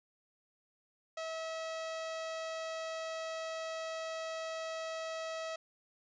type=tone; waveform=sawtooth; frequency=646 Hz; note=E5; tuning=35 cents flat; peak=-34 dBFS; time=1.17-5.56 s; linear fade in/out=5 ms; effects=resampled to 16000 Hz + 11-bit